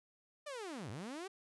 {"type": "linear two-way sweep", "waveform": "sawtooth", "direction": "down then up", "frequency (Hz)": [612, 92.5, 399.7], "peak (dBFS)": -39, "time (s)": [0.46, 1.28], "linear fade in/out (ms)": 10, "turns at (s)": 0.9, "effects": ["resampled to 24000 Hz"]}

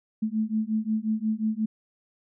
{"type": "beating tone pair", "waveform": "sine", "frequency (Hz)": [215.2, 220.8], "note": ["A3", "A3"], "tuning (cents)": [-38, 6], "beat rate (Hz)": 5.6, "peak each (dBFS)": -27, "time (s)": [0.22, 1.66], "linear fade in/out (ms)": 10, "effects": []}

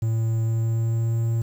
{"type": "tone with pitch glide", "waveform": "triangle", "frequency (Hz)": [112.8, 114.84], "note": ["A2", "A#2"], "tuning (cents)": [44, -25], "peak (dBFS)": -18, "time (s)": [0.02, 1.42], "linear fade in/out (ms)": 5, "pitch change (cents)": 31, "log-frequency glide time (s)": [0.36, 1.19], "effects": ["8-bit"]}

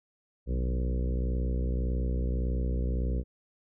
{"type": "harmonic tone with a mistuned harmonic", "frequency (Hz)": 61.74, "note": "B1", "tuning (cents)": 0, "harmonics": [1, 2, 3, 4, 5, 6, 7, 8, 9], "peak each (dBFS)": [-27, -37, -38, -41, -44, -45, -44, -44, -50], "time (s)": [0.46, 3.24], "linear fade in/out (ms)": 50, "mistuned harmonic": 2, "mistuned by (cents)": 75, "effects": []}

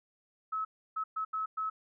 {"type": "tone bursts at uneven times", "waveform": "sine", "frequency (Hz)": 1292, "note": "E6", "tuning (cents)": -35, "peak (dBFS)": -31, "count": 5, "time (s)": [[0.52, 0.65], [0.96, 1.04], [1.16, 1.25], [1.33, 1.46], [1.57, 1.7]], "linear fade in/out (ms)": 10, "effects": []}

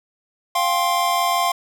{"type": "chord", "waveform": "square", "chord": "F suspended second", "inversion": "none", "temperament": "equal with one note detuned", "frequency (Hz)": [698.5, 784, 1056.2], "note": ["F5", "G5", "C6"], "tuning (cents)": [0, 0, 16], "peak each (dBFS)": [-22, -26, -21], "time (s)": [0.55, 1.52], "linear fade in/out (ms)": 5, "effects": []}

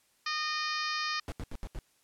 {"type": "harmonic tone", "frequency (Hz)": 613, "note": "D#5", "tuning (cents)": -26, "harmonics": [2, 3, 4, 5, 6, 7, 8, 9, 10], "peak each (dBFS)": [-35, -37, -39, -44, -44, -41, -39, -43, -51], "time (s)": [0.26, 1.2], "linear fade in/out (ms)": 5}
{"type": "noise bursts", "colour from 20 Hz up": "brown", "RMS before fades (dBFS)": -37, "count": 5, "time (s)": [1.28, 1.788], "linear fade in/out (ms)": 0, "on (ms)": 40, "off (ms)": 77}
{"effects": ["white hiss -69 dBFS RMS until 2.03 s", "low-pass 12000 Hz 12 dB/octave"]}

